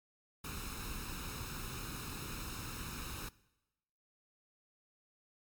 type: noise with comb filter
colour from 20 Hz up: pink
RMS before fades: -43 dBFS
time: 0.44-3.29 s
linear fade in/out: 5 ms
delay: 0.76 ms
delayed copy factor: +0.7
effects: noise-tail reverb RT60 1.0 s tail -21 dB re dry + MP3 96 kbps